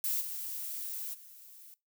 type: noise with level steps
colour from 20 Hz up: violet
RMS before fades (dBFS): -32 / -39 / -53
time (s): 0.04-1.74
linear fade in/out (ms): 0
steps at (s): 0.2 / 1.13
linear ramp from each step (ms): 20
effects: noise-tail reverb RT60 0.2 s tail -20 dB re dry